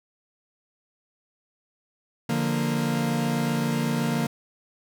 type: chord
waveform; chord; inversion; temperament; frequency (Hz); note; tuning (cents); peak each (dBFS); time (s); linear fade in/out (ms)
40% pulse; Bb major; first; equal; 146.83 / 174.61 / 233.1; D3 / F3 / Bb3; 0 / 0 / 0; -27 / -29 / -25; 2.29-4.27; 5
effects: none